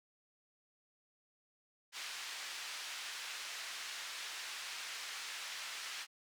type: band-pass noise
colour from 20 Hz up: pink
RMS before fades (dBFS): -45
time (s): 1.92-6.07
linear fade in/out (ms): 50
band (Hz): 1700 to 6300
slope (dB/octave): 12
effects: none